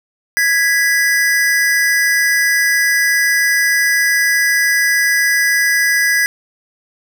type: tone pair together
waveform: square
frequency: 1661.2 / 1975.5 Hz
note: G#6 / B6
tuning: 0 / 0 cents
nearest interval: minor third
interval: 300 cents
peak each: -15 dBFS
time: 0.37-6.26 s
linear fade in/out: 0 ms
effects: none